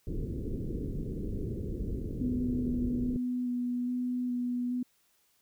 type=low-pass noise; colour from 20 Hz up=pink; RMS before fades=-35 dBFS; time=0.07-3.17 s; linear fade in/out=5 ms; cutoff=440 Hz; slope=48 dB/octave
type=tone with vibrato; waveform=sine; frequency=246.9 Hz; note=B3; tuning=in tune; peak=-29 dBFS; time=2.21-4.83 s; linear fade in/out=5 ms; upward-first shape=square; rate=1.2 Hz; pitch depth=11 cents each way
effects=white hiss -70 dBFS RMS until 5.41 s